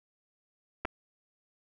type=clicks; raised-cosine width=0.5 ms; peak=-18 dBFS; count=2; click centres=0.85 / 0.853 s; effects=none